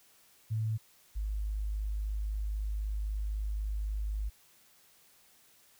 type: tone pair in turn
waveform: sine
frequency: 110 / 51.91 Hz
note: A2 / G#1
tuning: 0 / 0 cents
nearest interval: octave + minor second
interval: 1300 cents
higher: first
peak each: -29 / -31 dBFS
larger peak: first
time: 0.5-0.78 / 1.15-4.3 s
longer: second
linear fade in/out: 20 ms
effects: white hiss -63 dBFS RMS until 5.79 s